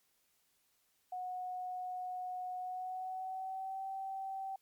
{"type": "tone with pitch glide", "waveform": "sine", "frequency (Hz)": [732, 772.4], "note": ["F#5", "G5"], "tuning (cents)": [-19, -26], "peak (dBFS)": -38, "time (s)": [1.12, 4.56], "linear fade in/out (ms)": 5, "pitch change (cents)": 93, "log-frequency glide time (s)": [2.59, 3.85], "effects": ["white hiss -75 dBFS RMS until 4.61 s", "MP3 96 kbps"]}